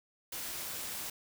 white noise, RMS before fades -40 dBFS, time 0.32-1.1 s, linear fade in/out 5 ms, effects none

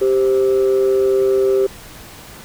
sine tone pair together, 392 / 523.3 Hz, G4 / C5, 0 / 0 cents, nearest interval perfect fourth, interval 500 cents, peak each -11 / -19 dBFS, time 0.01-1.67 s, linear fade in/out 10 ms, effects tanh soft clip ceiling -8 dBFS + pink hiss -38 dBFS RMS until 2.44 s

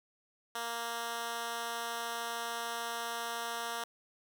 10% pulse tone with high-pass filter, 233.1 Hz, A#3, in tune, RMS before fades -38 dBFS, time 0.55-3.84 s, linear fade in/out 2 ms, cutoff 640 Hz, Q 0.56, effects none

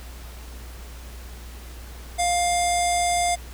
square tone with low-pass filter, 703 Hz, F5, 11 cents sharp, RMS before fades -22 dBFS, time 2.18-3.36 s, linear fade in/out 20 ms, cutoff 8600 Hz, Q 4.6, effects added 60 Hz sine -37 dBFS peak until 3.53 s + pink hiss -45 dBFS RMS until 3.53 s

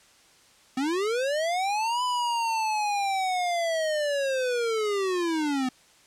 square linear two-way sweep, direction up then down, 250.5 to 1003 to 250.5 Hz, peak -25 dBFS, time 0.77-5.69 s, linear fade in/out 5 ms, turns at 2.03 s, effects white hiss -57 dBFS RMS until 6.06 s + low-pass 8000 Hz 12 dB/octave

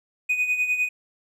triangle tone with tremolo, 2489 Hz, D#7, in tune, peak -16 dBFS, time 0.29-0.89 s, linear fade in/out 10 ms, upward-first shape sine, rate 9.9 Hz, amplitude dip 65%, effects tanh soft clip ceiling -13 dBFS

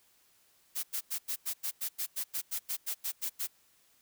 blue noise bursts, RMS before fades -34 dBFS, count 16, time 0.75-3.474 s, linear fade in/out 20 ms, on 84 ms, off 92 ms, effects white hiss -67 dBFS RMS until 4.01 s

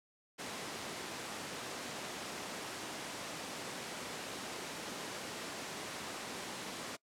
pink high-pass noise, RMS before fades -43 dBFS, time 0.38-6.97 s, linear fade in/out 20 ms, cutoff 220 Hz, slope 12 dB/octave, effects noise-tail reverb RT60 0.1 s tail -23 dB re dry + low-pass 9000 Hz 12 dB/octave

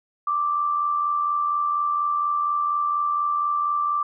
sine tone with amplitude modulation, 1174.7 Hz, D6, in tune, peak -18 dBFS, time 0.27-4.03 s, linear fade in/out 5 ms, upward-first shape sine, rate 84.2 Hz, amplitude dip 45%, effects none

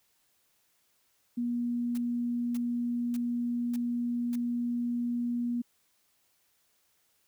sine tone, 240 Hz, B3, 49 cents flat, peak -28 dBFS, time 1.37-5.62 s, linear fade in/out 10 ms
white noise bursts, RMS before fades -47 dBFS, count 5, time 1.95-4.355 s, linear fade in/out 0 ms, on 25 ms, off 570 ms
effects white hiss -71 dBFS RMS until 7.27 s

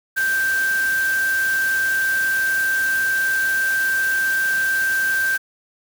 sine tone in noise, 1568 Hz, G6, in tune, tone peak -17 dBFS, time 0.16-5.38 s, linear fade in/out 20 ms, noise white, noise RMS -31 dBFS, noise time 0.16-5.38 s, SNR +11 dB, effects none

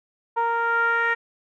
10% pulse tone with low-pass filter sweep, 464.7 Hz, A#4, 5 cents flat, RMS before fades -22 dBFS, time 0.36-1.15 s, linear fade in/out 20 ms, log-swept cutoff 1000 to 1800 Hz, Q 4.3, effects none

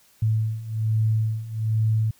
sine beating tone pair, 109.2 / 110.4 Hz, A2 / A2, -13 / +6 cents, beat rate 1.2 Hz, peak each -25 / -22 dBFS, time 0.22-2.11 s, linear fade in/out 5 ms, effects white hiss -58 dBFS RMS until 2.19 s

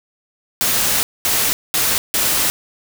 white noise bursts at uneven times, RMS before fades -17 dBFS, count 4, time 0.61-1.03 / 1.25-1.53 / 1.74-1.98 / 2.14-2.5 s, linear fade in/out 0 ms, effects none

